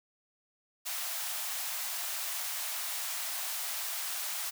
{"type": "high-pass noise", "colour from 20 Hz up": "white", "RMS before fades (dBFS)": -36, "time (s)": [0.85, 4.51], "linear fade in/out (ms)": 20, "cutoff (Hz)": 610, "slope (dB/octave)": 96, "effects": []}